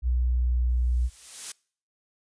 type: tone with pitch glide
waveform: sine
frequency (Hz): 61.5 to 61.04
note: B1 to B1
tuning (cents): -7 to -20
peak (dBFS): -21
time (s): 0.02-1.1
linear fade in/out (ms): 50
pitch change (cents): -13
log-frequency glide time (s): 0.27-0.58
type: noise with exponential growth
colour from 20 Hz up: blue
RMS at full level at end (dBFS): -30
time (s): 0.69-1.52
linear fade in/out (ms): 5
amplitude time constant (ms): 180
effects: noise-tail reverb RT60 0.5 s tail -25 dB re dry + resampled to 22050 Hz